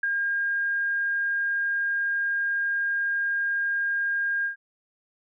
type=tone with ADSR envelope; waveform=sine; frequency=1614 Hz; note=G#6; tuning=50 cents flat; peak=-21 dBFS; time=0.03-4.56 s; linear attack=5 ms; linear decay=19 ms; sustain=-2 dB; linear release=110 ms; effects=none